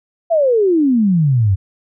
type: exponential sweep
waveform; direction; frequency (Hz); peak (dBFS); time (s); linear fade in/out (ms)
sine; down; 690 to 90.5; -10; 0.3-1.56; 20
effects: none